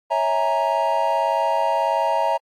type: chord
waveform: triangle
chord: A# half-diminished seventh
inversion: first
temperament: equal with one note detuned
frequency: 554.4 / 652.8 / 830.6 / 932.3 Hz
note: C#5 / E5 / G#5 / A#5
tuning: 0 / -17 / 0 / 0 cents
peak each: -24 / -21 / -24 / -19 dBFS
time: 0.1-2.38 s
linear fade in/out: 20 ms
effects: AAC 64 kbps